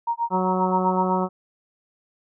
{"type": "tone with tremolo", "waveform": "sine", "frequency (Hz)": 934, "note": "A#5", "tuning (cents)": 3, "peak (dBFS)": -19, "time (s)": [0.07, 1.24], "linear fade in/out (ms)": 5, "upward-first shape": "sine", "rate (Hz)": 7.7, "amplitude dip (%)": 100}
{"type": "harmonic tone", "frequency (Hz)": 185, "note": "F#3", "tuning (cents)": 0, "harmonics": [1, 2, 3, 4, 5, 6, 7], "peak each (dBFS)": [-24, -27, -29, -30, -31, -32, -32], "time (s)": [0.3, 1.29], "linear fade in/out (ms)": 50}
{"effects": []}